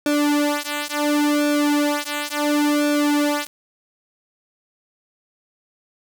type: tone with flanger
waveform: sawtooth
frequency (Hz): 293.7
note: D4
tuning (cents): 0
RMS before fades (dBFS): -20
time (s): 0.06-3.47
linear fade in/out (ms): 2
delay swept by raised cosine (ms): 1 to 3.6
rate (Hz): 0.71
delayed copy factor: -1
effects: none